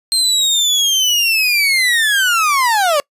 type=linear sweep; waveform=30% pulse; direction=down; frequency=4186 to 554.4 Hz; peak=-9 dBFS; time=0.12-3 s; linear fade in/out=0 ms; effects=noise-tail reverb RT60 0.1 s tail -26 dB re dry + resampled to 32000 Hz